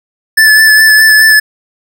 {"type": "tone with vibrato", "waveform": "square", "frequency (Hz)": 1743, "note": "A6", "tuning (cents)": -17, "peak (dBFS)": -3, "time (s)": [0.37, 1.4], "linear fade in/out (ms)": 10, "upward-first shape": "sine", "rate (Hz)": 4.8, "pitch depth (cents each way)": 20, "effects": []}